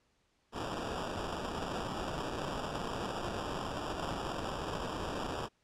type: noise with sample-and-hold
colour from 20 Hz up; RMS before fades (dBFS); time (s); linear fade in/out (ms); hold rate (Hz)
violet; -38; 0.52-5.49; 50; 2100
effects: pink hiss -74 dBFS RMS until 5.63 s + low-pass 7000 Hz 12 dB/octave